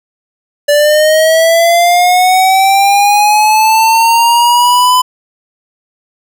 square linear sweep, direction up, 580 to 1010 Hz, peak -6 dBFS, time 0.68-5.02 s, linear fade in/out 10 ms, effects none

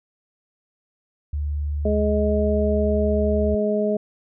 sine tone, 73.42 Hz, D2, in tune, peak -22 dBFS, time 1.33-3.55 s, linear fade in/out 5 ms
harmonic tone, 209.8 Hz, G#3, 18 cents sharp, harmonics 1 / 2 / 3, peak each -23 / -23 / -23 dBFS, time 1.85-3.97 s, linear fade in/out 5 ms
effects none

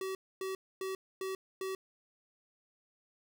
square tone bursts, 381 Hz, G4, 49 cents flat, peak -36 dBFS, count 5, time 0.01-1.75 s, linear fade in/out 2 ms, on 140 ms, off 260 ms, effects none

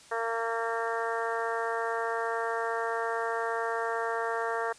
harmonic tone, 228.8 Hz, A#3, 32 cents flat, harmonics 2 / 3 / 4 / 5 / 6 / 7 / 8, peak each -33 / -35 / -36 / -37 / -38 / -38 / -39 dBFS, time 0.11-4.73 s, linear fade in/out 10 ms, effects white hiss -54 dBFS RMS until 4.78 s + resampled to 22050 Hz

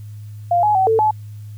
sine tone with pitch steps, 697 / 841 / 760 / 445.2 / 858 Hz, F5 / G#5 / F#5 / A4 / A5, -4 / +22 / +46 / +20 / -44 cents, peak -12 dBFS, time 0.51-1.11 s, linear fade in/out 5 ms, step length 120 ms, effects added 105 Hz sine -31 dBFS peak until 1.57 s + white hiss -56 dBFS RMS until 1.57 s

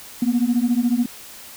sine beating tone pair, 234.2 / 248.2 Hz, A#3 / B3, +8 / +9 cents, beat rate 14 Hz, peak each -18 / -18 dBFS, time 0.22-1.06 s, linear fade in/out 5 ms, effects tanh soft clip ceiling -11 dBFS + white hiss -40 dBFS RMS until 1.56 s

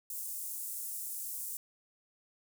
pink high-pass noise, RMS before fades -40 dBFS, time 0.1-1.57 s, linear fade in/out 2 ms, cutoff 8400 Hz, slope 24 dB/octave, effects none

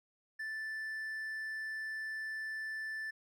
triangle tone, 1760 Hz, A6, in tune, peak -36 dBFS, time 0.39-3.11 s, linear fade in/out 10 ms, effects none

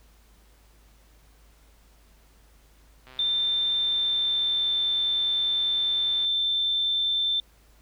click train, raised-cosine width 0.3 ms, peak -32 dBFS, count 411, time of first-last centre 3.07-6.248 s, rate 129 Hz
sine tone with pitch glide, 3578 to 3555 Hz, A7 to A7, +28 to +17 cents, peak -22 dBFS, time 3.19-7.4 s, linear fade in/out 2 ms, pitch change -11 cents, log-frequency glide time 3.7-4.76 s
effects added 52 Hz sine -55 dBFS peak until 7.81 s + pink hiss -61 dBFS RMS until 7.81 s

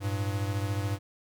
square beating tone pair, 98.9 / 112.9 Hz, G2 / A2, +16 / +45 cents, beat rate 14 Hz, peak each -30 / -35 dBFS, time 0-0.99 s, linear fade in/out 50 ms, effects none

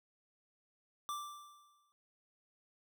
square tone with exponential decay, 1174.7 Hz, D6, in tune, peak -37 dBFS, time 1.09-1.92 s, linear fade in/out 0 ms, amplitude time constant 180 ms, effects none

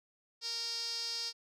sawtooth tone with band-pass filter, 462.7 Hz, A#4, 13 cents flat, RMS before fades -38 dBFS, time 0.41-1.33 s, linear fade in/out 50 ms, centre 4900 Hz, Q 8.6, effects none

